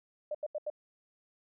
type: tone bursts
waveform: sine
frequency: 601 Hz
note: D5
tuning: 40 cents sharp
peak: -32 dBFS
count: 4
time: 0.31-0.701 s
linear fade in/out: 5 ms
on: 37 ms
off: 81 ms
effects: none